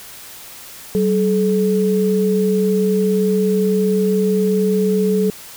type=tone pair together; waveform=sine; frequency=190.9 / 429.4 Hz; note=G3 / A4; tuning=-46 / -42 cents; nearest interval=octave + major second; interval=1404 cents; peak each=-16 dBFS; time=0.95-5.3 s; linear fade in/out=0 ms; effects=white hiss -37 dBFS RMS until 5.56 s